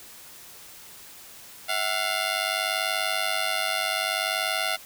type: ring-modulated tone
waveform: 10% pulse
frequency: 701 Hz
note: F5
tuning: 6 cents sharp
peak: -13 dBFS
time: 1.68-4.77 s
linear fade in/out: 20 ms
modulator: 50.3 Hz
effects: white hiss -46 dBFS RMS until 4.85 s